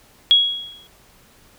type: tone with exponential decay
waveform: sine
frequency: 3322 Hz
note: G#7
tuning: in tune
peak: -7 dBFS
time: 0.31-0.87 s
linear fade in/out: 0 ms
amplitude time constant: 120 ms
effects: pink hiss -52 dBFS RMS until 1.58 s